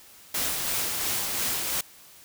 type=noise with tremolo; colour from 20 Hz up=white; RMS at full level=-27 dBFS; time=0.34-1.81 s; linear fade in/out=5 ms; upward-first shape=sine; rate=2.9 Hz; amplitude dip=30%; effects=white hiss -51 dBFS RMS until 2.24 s